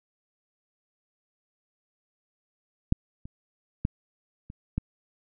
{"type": "clicks", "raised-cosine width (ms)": 5, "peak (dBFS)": [-8, -28, -12, -28, -14], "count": 5, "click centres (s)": [2.924, 3.255, 3.851, 4.501, 4.78], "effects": []}